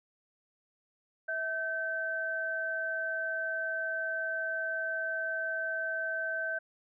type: tone pair together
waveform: sine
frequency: 649 / 1543.6 Hz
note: E5 / G6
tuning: -27 / -27 cents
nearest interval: octave + minor third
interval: 1500 cents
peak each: -37 / -32 dBFS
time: 1.28-6.59 s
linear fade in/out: 10 ms
effects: none